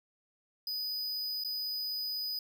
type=tone with dropouts; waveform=square; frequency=4978 Hz; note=D#8; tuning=in tune; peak=-34 dBFS; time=0.67-2.39 s; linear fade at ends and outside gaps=2 ms; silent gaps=1.438-1.447 s; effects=none